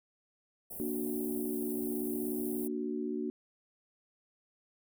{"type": "band-stop noise", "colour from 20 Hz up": "white", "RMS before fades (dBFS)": -43, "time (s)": [0.7, 2.68], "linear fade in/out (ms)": 10, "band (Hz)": [780, 9500], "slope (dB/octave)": 48}
{"type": "chord", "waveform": "sine", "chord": "Bb augmented", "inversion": "none", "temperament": "equal", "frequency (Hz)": [233.1, 293.7, 370], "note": ["Bb3", "D4", "F#4"], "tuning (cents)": [0, 0, 0], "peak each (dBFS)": -37, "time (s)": [0.8, 3.3], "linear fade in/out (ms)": 0}
{"effects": []}